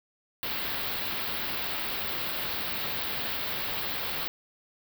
white band-stop noise, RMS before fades -32 dBFS, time 0.43-4.28 s, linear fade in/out 0 ms, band 4600 to 15000 Hz, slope 48 dB/octave, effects none

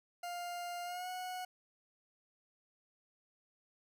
40% pulse tone with pitch glide, 702 to 733.9 Hz, F5 to F#5, +9 to -14 cents, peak -39 dBFS, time 0.23-1.45 s, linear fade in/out 5 ms, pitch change +77 cents, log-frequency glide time 0.84-1.09 s, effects none

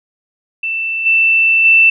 sine tone with level steps, 2666 Hz, E7, 19 cents sharp, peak -16 / -8 / -5 dBFS, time 0.63-1.9 s, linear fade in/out 5 ms, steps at 1.05 / 1.64 s, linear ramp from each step 20 ms, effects none

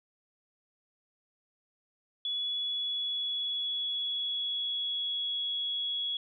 sine tone with pitch glide, 3398 to 3349 Hz, G#7 to G#7, +39 to +14 cents, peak -30 dBFS, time 2.25-6.17 s, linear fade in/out 2 ms, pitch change -25 cents, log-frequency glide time 2.39-5.35 s, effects none

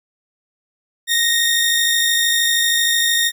sawtooth tone pair together, 1862 / 3671 Hz, A#6 / A#7, -2 / -27 cents, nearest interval octave, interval 1175 cents, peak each -14 dBFS, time 1.07-3.32 s, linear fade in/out 50 ms, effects none

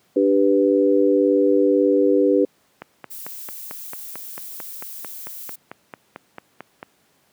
sine chord, G major, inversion second, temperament equal, 293.7 / 392 / 493.9 Hz, D4 / G4 / B4, 0 / 0 / 0 cents, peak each -18 dBFS, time 0.16-2.45 s, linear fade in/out 5 ms
click train, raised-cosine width 0.5 ms, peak -18 dBFS, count 19, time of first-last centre 2.82-6.829 s, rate 4.49 Hz
violet noise, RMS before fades -35 dBFS, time 3.1-5.56 s, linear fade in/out 10 ms
effects pink hiss -61 dBFS RMS until 7.32 s + high-pass 150 Hz 12 dB/octave

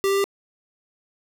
square tone with pitch steps, 392 / 394.3 / 396.6 Hz, G4 / G4 / G4, 0 / +10 / +20 cents, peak -19 dBFS, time 0.04-0.241 s, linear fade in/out 0 ms, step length 67 ms, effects none

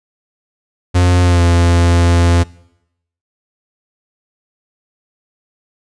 45% pulse tone with pitch glide, 89 to 86.07 Hz, F2 to F2, +33 to -25 cents, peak -8 dBFS, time 0.94-2.44 s, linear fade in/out 20 ms, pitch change -58 cents, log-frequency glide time 1.23-1.42 s, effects noise-tail reverb RT60 0.8 s tail -22 dB re dry + resampled to 22050 Hz

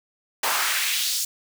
pink noise with high-pass filter sweep, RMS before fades -24 dBFS, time 0.43-1.25 s, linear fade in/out 5 ms, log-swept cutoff 790 to 5900 Hz, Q 1.5, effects none

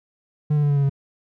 triangle tone with pitch steps, 150 / 147.59 / 145.23 / 142.9 / 140.6 / 138.35 Hz, D3 / D3 / D3 / D3 / C#3 / C#3, +37 / +9 / -19 / -47 / +25 / -3 cents, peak -14 dBFS, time 0.5-0.896 s, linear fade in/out 10 ms, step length 66 ms, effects none

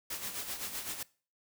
white noise with tremolo, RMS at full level -37 dBFS, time 0.1-1.03 s, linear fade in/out 5 ms, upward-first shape sine, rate 7.8 Hz, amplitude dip 60%, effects noise-tail reverb RT60 0.4 s tail -22 dB re dry

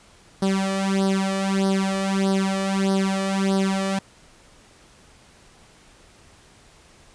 sawtooth tone with flanger, 193.6 Hz, G3, 21 cents flat, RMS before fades -22 dBFS, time 0.42-3.99 s, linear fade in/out 5 ms, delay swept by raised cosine 0.2 to 1.7 ms, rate 1.6 Hz, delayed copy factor +0.85, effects pink hiss -52 dBFS RMS until 7.14 s + resampled to 22050 Hz

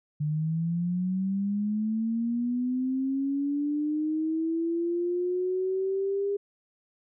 sine linear sweep, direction up, 147.8 to 404.6 Hz, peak -25 dBFS, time 0.2-6.37 s, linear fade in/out 10 ms, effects none

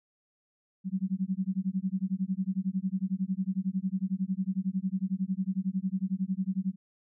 sine tone with tremolo, 189.6 Hz, F#3, 43 cents sharp, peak -24 dBFS, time 0.84-6.76 s, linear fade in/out 50 ms, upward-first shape sine, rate 11 Hz, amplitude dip 100%, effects none

